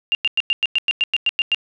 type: tone bursts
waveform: sine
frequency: 2794 Hz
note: F7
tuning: in tune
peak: -14 dBFS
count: 12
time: 0.12-1.546 s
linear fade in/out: 0 ms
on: 29 ms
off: 98 ms
effects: none